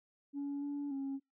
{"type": "tone with pitch steps", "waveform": "sine", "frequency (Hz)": [283, 286.3, 273.2], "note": ["C#4", "D4", "C#4"], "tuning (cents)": [36, -44, -25], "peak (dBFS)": -34, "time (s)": [0.33, 1.2], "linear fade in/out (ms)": 50, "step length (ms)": 290, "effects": ["noise-tail reverb RT60 0.2 s tail -24 dB re dry", "tanh soft clip ceiling -34 dBFS"]}